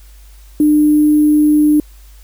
sine tone with sample-and-hold, 300.2 Hz, D4, 38 cents sharp, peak -7 dBFS, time 0.6-1.8 s, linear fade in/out 2 ms, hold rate 11025 Hz, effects added 50 Hz sine -37 dBFS peak until 2.23 s + white hiss -49 dBFS RMS until 2.23 s

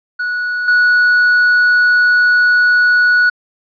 triangle tone with level steps, 1467 Hz, F#6, 15 cents flat, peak -14 / -6 dBFS, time 0.19-3.3 s, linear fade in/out 10 ms, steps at 0.68 s, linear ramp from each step 2 ms, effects resampled to 11025 Hz

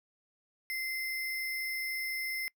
sine tone with sample-and-hold, 2077 Hz, C7, 13 cents flat, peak -33 dBFS, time 0.7-2.48 s, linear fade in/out 0 ms, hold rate 7350 Hz, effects noise-tail reverb RT60 0.1 s tail -25 dB re dry

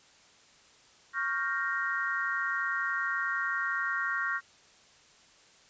sine chord, G half-diminished seventh, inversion second, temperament equal, 1108.7 / 1396.9 / 1568 / 1864.7 Hz, Db6 / F6 / G6 / Bb6, 0 / 0 / 0 / 0 cents, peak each -36 / -33 / -35 / -33 dBFS, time 1.13-4.41 s, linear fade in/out 50 ms, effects white hiss -59 dBFS RMS until 5.69 s + resampled to 16000 Hz

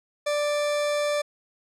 40% pulse tone, 588 Hz, D5, 2 cents sharp, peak -22 dBFS, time 0.26-1.22 s, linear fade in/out 10 ms, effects low-pass 10000 Hz 12 dB/octave

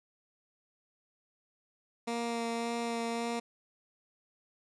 15% pulse tone with vibrato, 233.1 Hz, A#3, in tune, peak -26 dBFS, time 2.07-3.4 s, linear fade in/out 10 ms, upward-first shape sine, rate 1.8 Hz, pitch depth 12 cents each way, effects resampled to 22050 Hz

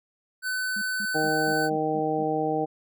square tone, 1510 Hz, F#6, 35 cents sharp, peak -27 dBFS, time 0.42-1.7 s, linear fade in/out 50 ms
sine tone bursts, 207.7 Hz, G#3, in tune, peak -36 dBFS, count 7, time 0.76-2.239 s, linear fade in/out 5 ms, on 57 ms, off 180 ms
harmonic tone, 155.56 Hz, D#3, in tune, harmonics 1 / 2 / 3 / 4 / 5, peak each -35 / -29 / -28 / -32 / -28 dBFS, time 1.14-2.66 s, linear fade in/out 20 ms
effects none

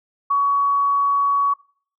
sine tone, 1125 Hz, C#6, 25 cents sharp, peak -15 dBFS, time 0.3-1.54 s, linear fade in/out 10 ms, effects noise-tail reverb RT60 0.5 s tail -22 dB re dry

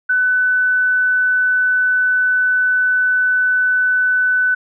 sine tone, 1500 Hz, F#6, 23 cents sharp, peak -12 dBFS, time 0.09-4.55 s, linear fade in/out 10 ms, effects none

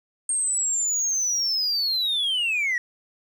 sine linear sweep, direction down, 8600 to 1879 Hz, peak -19 dBFS, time 0.29-2.78 s, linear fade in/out 2 ms, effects tanh soft clip ceiling -20 dBFS + 9-bit

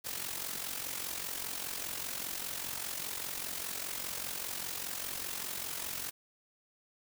white noise with amplitude modulation, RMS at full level -36 dBFS, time 0.04-6.11 s, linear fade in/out 20 ms, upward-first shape sine, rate 45 Hz, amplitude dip 65%, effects none

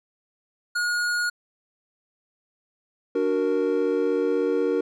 square tone, 1439 Hz, F#6, 49 cents flat, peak -23 dBFS, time 0.75-1.3 s, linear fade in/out 10 ms
triangle chord, D augmented, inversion none, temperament equal, 293.7 / 370 / 466.2 Hz, D4 / F#4 / A#4, 0 / 0 / 0 cents, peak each -25 / -24 / -21 dBFS, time 3.15-4.81 s, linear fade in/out 5 ms
effects low-pass 10000 Hz 12 dB/octave

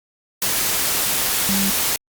sine tone in noise, 196 Hz, G3, in tune, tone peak -20 dBFS, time 1.49-1.7 s, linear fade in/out 0 ms, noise white, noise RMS -20 dBFS, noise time 0.42-1.96 s, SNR -3 dB, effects Opus 48 kbps

